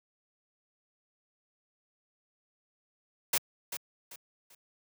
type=noise with echo; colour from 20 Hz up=white; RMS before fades=-27 dBFS; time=3.33-3.38 s; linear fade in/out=5 ms; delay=390 ms; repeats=3; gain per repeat=-10 dB; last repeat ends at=4.55 s; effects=high-pass 150 Hz 12 dB/octave